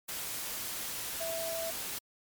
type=tone in noise; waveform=sine; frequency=659.3 Hz; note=E5; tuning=in tune; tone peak=-35 dBFS; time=1.2-1.71 s; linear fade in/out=10 ms; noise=white; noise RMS=-38 dBFS; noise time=0.08-1.99 s; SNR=0 dB; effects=MP3 96 kbps